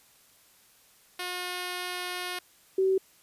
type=tone pair in turn; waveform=5% pulse / sine; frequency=359.8 / 381.3 Hz; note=F#4 / G4; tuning=-48 / -48 cents; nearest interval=minor second; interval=100 cents; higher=second; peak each=-21 dBFS; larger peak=neither; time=1.19-2.39 / 2.78-2.98 s; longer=first; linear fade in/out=5 ms; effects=white hiss -60 dBFS RMS until 3.22 s + resampled to 32000 Hz